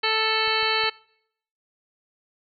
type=harmonic tone; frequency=440 Hz; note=A4; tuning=in tune; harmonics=1 / 2 / 3 / 4 / 5 / 6 / 7 / 9 / 10; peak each=-29 / -29 / -29 / -29 / -29 / -29 / -29 / -29 / -29 dBFS; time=0.03-0.9 s; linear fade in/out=10 ms
type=clicks; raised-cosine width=5 ms; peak=-37 dBFS; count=3; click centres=0.477 / 0.629 / 0.838 s
effects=noise-tail reverb RT60 0.7 s tail -24 dB re dry